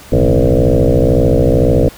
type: tone with frequency modulation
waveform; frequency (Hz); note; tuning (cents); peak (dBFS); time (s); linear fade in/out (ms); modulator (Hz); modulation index
sine; 210.2; G#3; +21; -7; 0.12-1.89; 5; 62; 5.9
effects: pink hiss -37 dBFS RMS until 1.97 s